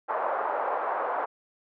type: band-pass noise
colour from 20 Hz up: pink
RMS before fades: -29 dBFS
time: 0.08-1.26 s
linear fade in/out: 20 ms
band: 580 to 1200 Hz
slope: 24 dB/octave
effects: none